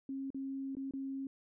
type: tone with dropouts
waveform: sine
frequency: 270.3 Hz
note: C#4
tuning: 44 cents flat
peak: -37 dBFS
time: 0.09-1.27 s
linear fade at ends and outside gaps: 2 ms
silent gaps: 0.304-0.345 / 0.752-0.768 / 0.91-0.936 s
effects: none